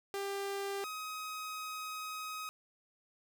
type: tone pair in turn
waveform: sawtooth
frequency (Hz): 396.8 / 1262.1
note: G4 / D#6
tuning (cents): +21 / +24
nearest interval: octave + minor sixth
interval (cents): 2003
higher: second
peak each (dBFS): -32 / -36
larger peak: first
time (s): 0.14-0.84 / 0.84-2.49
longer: second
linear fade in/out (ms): 0
effects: none